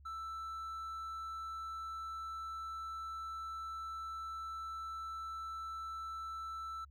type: tone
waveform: triangle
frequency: 1325 Hz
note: E6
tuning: 9 cents sharp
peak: -39 dBFS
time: 0.05-6.85 s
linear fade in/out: 10 ms
effects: added 70 Hz sine -56 dBFS peak until 6.9 s